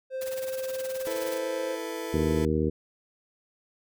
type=tone; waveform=triangle; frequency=523.3 Hz; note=C5; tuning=in tune; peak=-28 dBFS; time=0.1-1.78 s; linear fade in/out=50 ms
type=noise with tremolo; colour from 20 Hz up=white; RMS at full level=-39 dBFS; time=0.21-1.38 s; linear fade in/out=5 ms; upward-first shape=sine; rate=19 Hz; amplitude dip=80%
type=chord; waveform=35% pulse; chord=E suspended fourth; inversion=none; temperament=just; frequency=329.6 / 439.5 / 494.4 Hz; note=E4 / A4 / B4; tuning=0 / -2 / +2 cents; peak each=-35 dBFS; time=1.07-2.45 s; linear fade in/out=0 ms
type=harmonic tone; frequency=77.78 Hz; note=D#2; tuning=in tune; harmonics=1 / 2 / 3 / 4 / 5 / 6; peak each=-30 / -30 / -30 / -30 / -30 / -30 dBFS; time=2.13-2.7 s; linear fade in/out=10 ms
effects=none